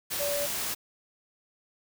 sine tone in noise, 576 Hz, D5, 34 cents flat, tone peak -29 dBFS, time 0.19-0.47 s, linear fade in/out 20 ms, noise white, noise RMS -32 dBFS, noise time 0.1-0.75 s, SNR 0 dB, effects none

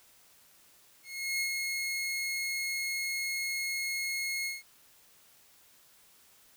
sawtooth tone with ADSR envelope, 2163 Hz, C#7, 43 cents flat, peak -25 dBFS, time 1.03-4.63 s, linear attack 370 ms, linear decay 92 ms, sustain -3 dB, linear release 170 ms, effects white hiss -61 dBFS RMS until 6.56 s

